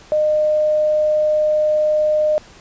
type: tone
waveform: sine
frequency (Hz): 610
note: D#5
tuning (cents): -34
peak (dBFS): -13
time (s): 0.12-2.38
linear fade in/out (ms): 0
effects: pink hiss -44 dBFS RMS until 2.6 s + resampled to 16000 Hz